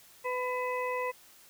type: harmonic tone with a mistuned harmonic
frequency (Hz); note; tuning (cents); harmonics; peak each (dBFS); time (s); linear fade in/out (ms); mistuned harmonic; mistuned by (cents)
501; B4; +25; 1 / 2 / 4 / 5; -33 / -34 / -39 / -42; 0.24-1.12; 20; 5; +38
effects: white hiss -57 dBFS RMS until 1.49 s